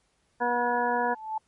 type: harmonic tone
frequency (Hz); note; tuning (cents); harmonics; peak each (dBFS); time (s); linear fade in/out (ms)
242.1; B3; -34; 1 / 2 / 3 / 4 / 6 / 7; -34 / -30 / -29 / -27 / -35 / -33; 0.4-1.15; 20
type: tone with exponential growth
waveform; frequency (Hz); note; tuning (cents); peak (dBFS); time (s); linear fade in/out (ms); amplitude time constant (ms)
sine; 873; A5; -14; -25; 0.92-1.38; 5; 100
effects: pink hiss -70 dBFS RMS until 1.47 s + MP3 48 kbps